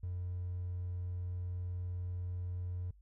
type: tone with hard clipping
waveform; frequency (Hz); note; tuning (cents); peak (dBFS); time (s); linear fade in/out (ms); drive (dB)
triangle; 89.6; F2; +45; -37; 0.03-2.91; 5; 4
effects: noise-tail reverb RT60 0.1 s tail -26 dB re dry + added 50 Hz sine -58 dBFS peak until 3.01 s